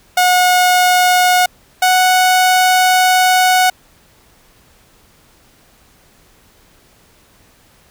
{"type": "tone pair in turn", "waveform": "sawtooth", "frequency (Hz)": [726, 738.3], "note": ["F#5", "F#5"], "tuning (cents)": [-33, -4], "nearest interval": "unison", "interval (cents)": 29, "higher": "second", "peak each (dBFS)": -5, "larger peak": "neither", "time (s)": [[0.17, 1.46], [1.82, 3.7]], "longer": "second", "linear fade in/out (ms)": 5, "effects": ["pink hiss -50 dBFS RMS until 7.9 s"]}